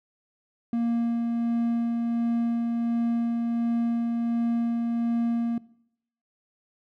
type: tone with tremolo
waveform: triangle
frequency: 233.6 Hz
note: A#3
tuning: 4 cents sharp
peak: -20 dBFS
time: 0.73-5.58 s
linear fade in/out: 2 ms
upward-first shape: sine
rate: 1.4 Hz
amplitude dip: 25%
effects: noise-tail reverb RT60 0.7 s tail -20 dB re dry